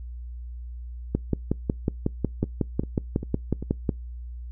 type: two click trains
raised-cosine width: 3 ms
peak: -19 / -9 dBFS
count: 4 / 16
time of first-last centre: 2.44-3.626 / 1.15-3.892 s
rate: 2.53 / 5.47 Hz
effects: noise-tail reverb RT60 0.2 s tail -26 dB re dry + added 60 Hz sine -34 dBFS peak until 4.51 s